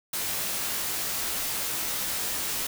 white noise with comb filter, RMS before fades -30 dBFS, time 0.13-2.67 s, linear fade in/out 5 ms, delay 19 ms, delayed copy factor -0.55, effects none

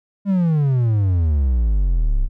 triangle exponential sweep, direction down, 203.9 to 30.97 Hz, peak -12 dBFS, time 0.25-2.29 s, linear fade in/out 50 ms, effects none

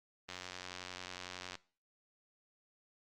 click train, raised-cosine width 0.2 ms, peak -26 dBFS, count 116, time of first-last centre 0.29-1.554 s, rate 91 Hz, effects noise-tail reverb RT60 0.4 s tail -20 dB re dry + Opus 32 kbps

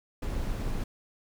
brown noise, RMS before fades -31 dBFS, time 0.22-0.84 s, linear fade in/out 5 ms, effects none

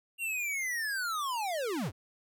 square linear sweep, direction down, 2794 to 65.41 Hz, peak -32 dBFS, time 0.18-1.92 s, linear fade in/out 50 ms, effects none

